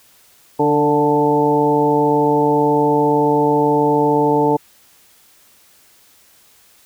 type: harmonic tone with a mistuned harmonic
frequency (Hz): 146.83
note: D3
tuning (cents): 0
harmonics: 1 / 2 / 3 / 4 / 5 / 6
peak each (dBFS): -24 / -18 / -16 / -24 / -25 / -17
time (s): 0.59-4.57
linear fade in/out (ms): 10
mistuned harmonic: 3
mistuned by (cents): +23
effects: white hiss -51 dBFS RMS until 6.85 s